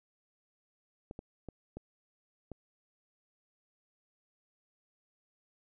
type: clicks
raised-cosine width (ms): 2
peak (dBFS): -29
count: 5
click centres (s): 1.111 / 1.191 / 1.487 / 1.77 / 2.517
effects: none

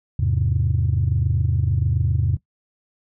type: chord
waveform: sine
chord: E augmented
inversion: none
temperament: equal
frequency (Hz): 82.41 / 103.83 / 130.81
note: E2 / G#2 / B#2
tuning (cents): 0 / 0 / 0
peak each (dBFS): -21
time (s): 0.19-2.37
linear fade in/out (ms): 5
effects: noise-tail reverb RT60 0.1 s tail -17 dB re dry + tanh soft clip ceiling -10 dBFS

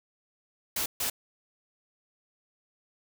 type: noise bursts at uneven times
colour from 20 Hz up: white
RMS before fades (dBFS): -30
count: 2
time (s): 0.76-0.86 / 1-1.1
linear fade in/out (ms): 5
effects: none

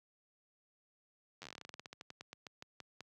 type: slowing click train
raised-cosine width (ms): 0.2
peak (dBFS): -30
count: 25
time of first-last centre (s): 1.42-3.007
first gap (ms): 10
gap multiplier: 1.14
effects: high-pass 100 Hz 12 dB/octave

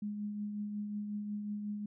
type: tone with tremolo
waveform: sine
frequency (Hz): 207.7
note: G#3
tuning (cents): 0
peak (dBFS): -34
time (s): 0.02-1.86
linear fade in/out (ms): 5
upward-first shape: triangle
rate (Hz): 5.5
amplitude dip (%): 40
effects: none

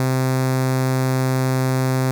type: tone with notch filter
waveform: sawtooth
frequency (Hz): 130.3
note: C3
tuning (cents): -7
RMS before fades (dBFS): -19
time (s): 0-2.11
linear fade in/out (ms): 0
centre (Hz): 3000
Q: 1.7
effects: none

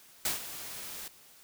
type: noise with ADSR envelope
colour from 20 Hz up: white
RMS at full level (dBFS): -29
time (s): 0.25-1.08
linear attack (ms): 3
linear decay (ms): 140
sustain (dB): -13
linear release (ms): 3
effects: white hiss -57 dBFS RMS until 1.43 s

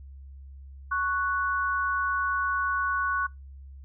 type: tone pair together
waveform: sine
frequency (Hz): 1108.7 / 1480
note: C#6 / F#6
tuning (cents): 0 / 0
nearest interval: perfect fourth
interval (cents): 500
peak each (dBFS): -27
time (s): 0.91-3.27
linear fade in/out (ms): 10
effects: noise-tail reverb RT60 0.2 s tail -24 dB re dry + added 68 Hz sine -42 dBFS peak until 3.84 s

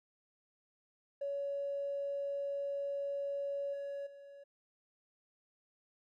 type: tone with level steps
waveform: triangle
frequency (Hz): 562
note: C#5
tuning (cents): +24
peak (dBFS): -31 / -36 / -49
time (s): 1.21-4.44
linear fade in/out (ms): 10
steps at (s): 3.73 / 4.06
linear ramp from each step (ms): 10
effects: tanh soft clip ceiling -33 dBFS

